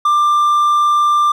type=tone; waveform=triangle; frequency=1187 Hz; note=D6; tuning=18 cents sharp; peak=-8 dBFS; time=0.05-1.32 s; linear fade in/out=5 ms; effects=none